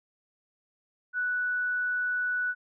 sine tone, 1480 Hz, F#6, in tune, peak -26 dBFS, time 1.13-2.55 s, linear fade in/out 50 ms, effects none

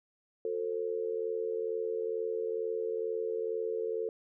sine tone with amplitude modulation, 446.9 Hz, A4, 27 cents sharp, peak -27 dBFS, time 0.45-4.09 s, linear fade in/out 2 ms, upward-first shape sine, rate 82.2 Hz, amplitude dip 85%, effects none

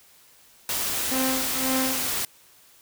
white noise, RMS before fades -27 dBFS, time 0.69-2.25 s, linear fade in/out 2 ms
sawtooth tone with tremolo, 261.6 Hz, C4, in tune, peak -19 dBFS, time 1.11-2.08 s, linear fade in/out 5 ms, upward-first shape sine, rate 1.9 Hz, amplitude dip 85%
effects white hiss -55 dBFS RMS until 2.81 s

